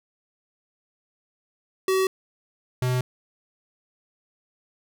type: tone pair in turn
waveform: square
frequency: 379.3 / 126.33 Hz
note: F#4 / B2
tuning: +43 / +40 cents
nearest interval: octave + perfect fifth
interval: 1903 cents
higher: first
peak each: -20 / -22 dBFS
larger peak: first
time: 1.88-2.07 / 2.82-3.01 s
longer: neither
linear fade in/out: 2 ms
effects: none